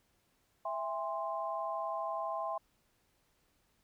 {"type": "chord", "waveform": "sine", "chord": "E augmented", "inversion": "none", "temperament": "equal with one note detuned", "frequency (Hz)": [659.3, 811.2, 1046.5], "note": ["E5", "G#5", "B#5"], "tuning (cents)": [0, -41, 0], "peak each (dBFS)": [-38, -40, -38], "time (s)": [0.65, 2.58], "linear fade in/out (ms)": 5, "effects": ["pink hiss -74 dBFS RMS until 3.83 s"]}